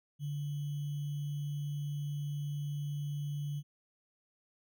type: tone with sample-and-hold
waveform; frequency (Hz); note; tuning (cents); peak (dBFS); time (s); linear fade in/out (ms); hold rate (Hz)
sine; 145.2; D3; -19; -34; 0.19-3.63; 50; 3150
effects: none